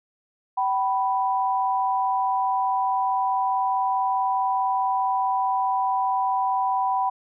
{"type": "tone pair together", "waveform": "sine", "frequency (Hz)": [767.5, 987.8], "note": ["G5", "B5"], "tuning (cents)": [-37, 0], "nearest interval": "major third", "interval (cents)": 437, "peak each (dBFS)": [-23, -23], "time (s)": [0.57, 7.1], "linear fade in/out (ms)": 10, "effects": []}